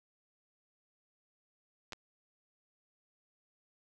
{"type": "clicks", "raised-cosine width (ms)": 0.2, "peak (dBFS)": -25, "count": 2, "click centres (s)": [1.923, 1.932], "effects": []}